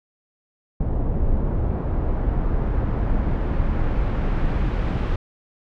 brown noise with low-pass filter sweep, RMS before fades -21 dBFS, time 0.8-5.16 s, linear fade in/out 5 ms, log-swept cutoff 710 to 2900 Hz, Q 0.79, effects none

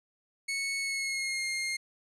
sawtooth tone with pitch glide, 2207 to 2127 Hz, C#7 to C7, -8 to +28 cents, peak -27 dBFS, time 0.48-1.77 s, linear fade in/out 10 ms, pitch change -64 cents, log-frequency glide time 0.79-1.45 s, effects resampled to 24000 Hz

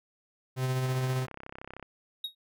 45% pulse tone with tremolo, 129.4 Hz, C3, 19 cents flat, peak -26 dBFS, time 0.56-1.27 s, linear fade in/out 50 ms, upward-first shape sine, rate 15 Hz, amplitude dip 30%
click train, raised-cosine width 0.5 ms, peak -27 dBFS, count 33, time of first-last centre 0.86-1.827 s, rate 33.1 Hz
triangle tone with exponential decay, 3768 Hz, A#7, 18 cents sharp, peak -27 dBFS, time 2.24-2.35 s, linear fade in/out 5 ms, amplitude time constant 22 ms
effects none

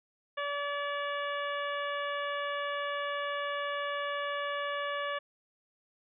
harmonic tone, 574 Hz, D5, 40 cents flat, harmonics 1 / 2 / 3 / 4 / 5 / 6, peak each -36 / -36 / -38 / -45 / -44 / -47 dBFS, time 0.37-5.19 s, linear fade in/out 10 ms, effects none

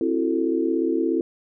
sine chord, F# half-diminished seventh, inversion second, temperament just, 266.4 / 333 / 370 / 444 Hz, C4 / E4 / F#4 / A4, +31 / +18 / 0 / +16 cents, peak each -26 / -22 / -28 / -27 dBFS, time 0.01-1.21 s, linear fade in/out 2 ms, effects none

